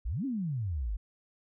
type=exponential two-way sweep; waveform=sine; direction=up then down; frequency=44.67 to 286.8 to 44.67 Hz; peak=-30 dBFS; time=0.05-0.97 s; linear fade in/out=10 ms; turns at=0.25 s; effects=none